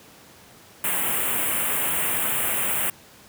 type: band-stop noise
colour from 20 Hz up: white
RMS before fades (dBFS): -24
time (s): 0.84-2.9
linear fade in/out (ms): 2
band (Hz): 3100 to 8200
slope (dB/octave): 48
effects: pink hiss -49 dBFS RMS until 3.28 s + high-pass 100 Hz 12 dB/octave